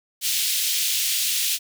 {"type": "high-pass noise", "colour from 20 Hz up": "pink", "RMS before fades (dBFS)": -23, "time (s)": [0.21, 1.59], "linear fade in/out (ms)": 50, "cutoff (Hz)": 2800, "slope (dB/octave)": 24, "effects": []}